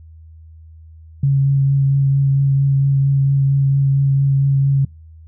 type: tone with vibrato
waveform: sine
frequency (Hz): 137.7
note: C#3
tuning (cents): -11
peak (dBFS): -11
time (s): 1.23-4.85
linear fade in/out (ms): 5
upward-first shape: triangle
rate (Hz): 4.4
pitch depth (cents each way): 15
effects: noise-tail reverb RT60 0.3 s tail -25 dB re dry + added 80 Hz sine -38 dBFS peak until 5.27 s